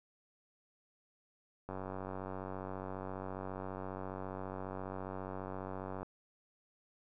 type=click train; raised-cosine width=1 ms; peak=-28 dBFS; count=412; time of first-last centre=1.69-6.03 s; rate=94.7 Hz; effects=none